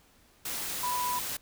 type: tone in noise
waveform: sine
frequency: 987.8 Hz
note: B5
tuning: in tune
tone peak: -29 dBFS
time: 0.83-1.19 s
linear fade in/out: 5 ms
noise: white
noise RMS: -35 dBFS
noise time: 0.45-1.37 s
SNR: +3 dB
effects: pink hiss -62 dBFS RMS until 1.41 s